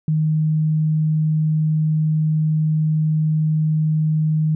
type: tone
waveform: sine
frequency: 155.56 Hz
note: D#3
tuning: in tune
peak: -15 dBFS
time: 0.08-4.55 s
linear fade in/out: 2 ms
effects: none